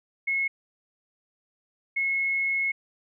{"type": "tone pair in turn", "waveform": "sine", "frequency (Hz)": [2177, 2177], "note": ["C#7", "C#7"], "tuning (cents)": [-32, -32], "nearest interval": "unison", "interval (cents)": 0, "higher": "neither", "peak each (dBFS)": -23, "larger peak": "neither", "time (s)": [[0.27, 0.48], [1.96, 2.72]], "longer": "second", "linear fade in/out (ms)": 10, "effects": []}